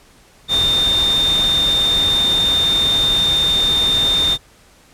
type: tone in noise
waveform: sine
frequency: 3623 Hz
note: A7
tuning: 50 cents sharp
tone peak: -13 dBFS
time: 0.48-4.38 s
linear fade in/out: 50 ms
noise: pink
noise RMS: -25 dBFS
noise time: 0.48-4.38 s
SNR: +9 dB
effects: pink hiss -49 dBFS RMS until 4.93 s + low-pass 11000 Hz 12 dB/octave